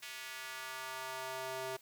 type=tone with high-pass filter sweep; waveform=square; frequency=130.81 Hz; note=C3; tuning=in tune; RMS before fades=-43 dBFS; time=0.02-1.77 s; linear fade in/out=10 ms; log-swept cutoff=2300 to 490 Hz; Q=1.3; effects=white hiss -63 dBFS RMS until 1.81 s